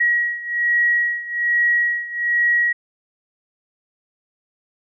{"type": "beating tone pair", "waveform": "sine", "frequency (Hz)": [1907, 1908.2], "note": ["A#6", "A#6"], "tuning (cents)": [39, 40], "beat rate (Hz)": 1.2, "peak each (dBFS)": [-18, -21], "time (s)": [0, 2.73], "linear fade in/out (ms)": 10, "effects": []}